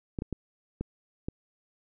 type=clicks; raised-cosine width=3 ms; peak=-19 dBFS; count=5; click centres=0.188 / 0.221 / 0.327 / 0.81 / 1.285 s; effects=none